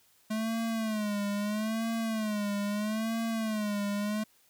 square tone with vibrato, 214.9 Hz, A3, 41 cents flat, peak -30 dBFS, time 0.3-4.24 s, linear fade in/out 10 ms, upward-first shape sine, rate 0.77 Hz, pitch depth 100 cents each way, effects white hiss -65 dBFS RMS until 4.49 s

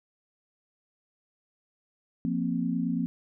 sine chord, F suspended fourth, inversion none, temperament just, 174.61 / 232.8 / 261.9 Hz, F3 / Bb3 / C4, 0 / -2 / +2 cents, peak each -30 dBFS, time 2.25-3.06 s, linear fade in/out 0 ms, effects none

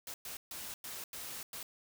white noise bursts at uneven times, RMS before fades -44 dBFS, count 6, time 0.07-0.14 / 0.25-0.37 / 0.51-0.74 / 0.84-1.04 / 1.13-1.43 / 1.53-1.63 s, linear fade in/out 2 ms, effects none

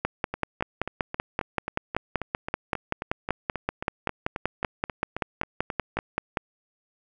two click trains, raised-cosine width 0.5 ms, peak -9 / -15 dBFS, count 34 / 22, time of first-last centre 0.05-6.372 / 0.34-5.97 s, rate 5.22 / 3.73 Hz, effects none

